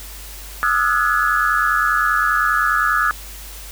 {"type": "tone cluster", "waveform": "sine", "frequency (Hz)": [1226, 1316, 1451, 1688], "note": ["D#6", "E6", "F#6", "G#6"], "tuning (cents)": [-26, -3, -34, 28], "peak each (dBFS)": -20, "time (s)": [0.63, 3.11], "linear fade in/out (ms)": 0, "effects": ["added 50 Hz sine -35 dBFS peak until 3.71 s", "white hiss -37 dBFS RMS until 3.71 s"]}